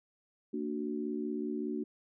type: chord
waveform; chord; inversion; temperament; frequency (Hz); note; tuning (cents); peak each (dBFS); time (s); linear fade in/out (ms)
sine; Bb augmented; none; equal with one note detuned; 228.7 / 293.7 / 370; Bb3 / D4 / F#4; -33 / 0 / 0; -37 / -37 / -38; 0.53-1.84; 10
effects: none